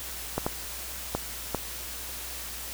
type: clicks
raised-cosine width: 1 ms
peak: -12 dBFS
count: 4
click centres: 0.38 / 0.465 / 1.15 / 1.547 s
effects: added 60 Hz sine -45 dBFS peak until 2.73 s + white hiss -38 dBFS RMS until 2.73 s